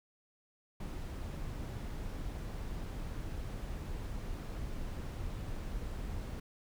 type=noise; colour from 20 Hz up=brown; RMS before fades=-40 dBFS; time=0.8-6.4 s; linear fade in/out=5 ms; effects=none